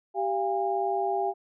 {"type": "tone cluster", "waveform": "sine", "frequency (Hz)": [390.4, 692, 811], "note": ["G4", "F5", "G#5"], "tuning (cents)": [-7, -16, -41], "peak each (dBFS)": -29, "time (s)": [0.14, 1.34], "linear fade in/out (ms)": 50, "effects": []}